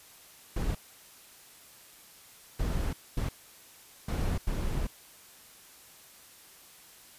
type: noise bursts at uneven times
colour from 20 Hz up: brown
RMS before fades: -30 dBFS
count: 5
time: 0.56-0.75 / 2.59-2.93 / 3.17-3.29 / 4.08-4.38 / 4.47-4.87 s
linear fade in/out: 5 ms
effects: white hiss -54 dBFS RMS until 7.18 s + resampled to 32000 Hz